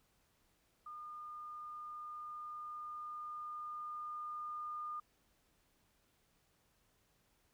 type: tone with level ramp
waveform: sine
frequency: 1215 Hz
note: D#6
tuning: 42 cents flat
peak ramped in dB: -46 to -40 dBFS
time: 0.86-5 s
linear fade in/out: 5 ms
effects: pink hiss -75 dBFS RMS until 7.53 s